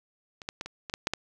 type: clicks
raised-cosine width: 0.2 ms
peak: -25 / -15 / -17 / -22 / -20 / -12 / -9 / -11 dBFS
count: 8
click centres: 0.418 / 0.489 / 0.611 / 0.66 / 0.898 / 0.939 / 1.071 / 1.136 s
effects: none